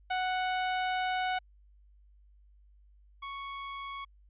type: tone pair in turn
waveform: sawtooth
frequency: 740 / 1108.7 Hz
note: F#5 / C#6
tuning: 0 / 0 cents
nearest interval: perfect fifth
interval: 700 cents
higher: second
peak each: -25 / -34 dBFS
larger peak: first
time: 0.1-1.39 / 3.22-4.05 s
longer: first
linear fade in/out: 10 ms
effects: added 50 Hz sine -57 dBFS peak until 4.29 s + resampled to 8000 Hz